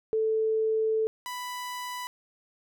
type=tone pair in turn; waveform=sine / sawtooth; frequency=440 / 991.2 Hz; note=A4 / B5; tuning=0 / +6 cents; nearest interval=octave + major second; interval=1406 cents; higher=second; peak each=-23 / -30 dBFS; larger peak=first; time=0.13-1.07 / 1.26-2.07 s; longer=first; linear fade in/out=0 ms; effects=none